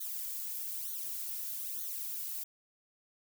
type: noise with flanger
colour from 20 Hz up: violet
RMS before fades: -39 dBFS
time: 0-2.44 s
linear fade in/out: 10 ms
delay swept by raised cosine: 0.39 to 2.59 ms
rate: 1.1 Hz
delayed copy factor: -0.9
effects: none